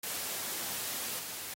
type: noise with level steps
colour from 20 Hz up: white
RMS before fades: -37 / -41 dBFS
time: 0.03-1.54 s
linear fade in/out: 5 ms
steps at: 1.19 s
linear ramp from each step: 2 ms
effects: high-pass 100 Hz 12 dB/octave + AAC 48 kbps